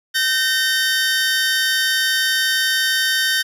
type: tone pair together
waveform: 20% pulse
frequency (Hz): 1540 / 1831.4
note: G6 / A#6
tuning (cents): -31 / -31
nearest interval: minor third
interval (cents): 300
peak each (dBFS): -14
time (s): 0.14-3.43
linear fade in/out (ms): 20
effects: resampled to 32000 Hz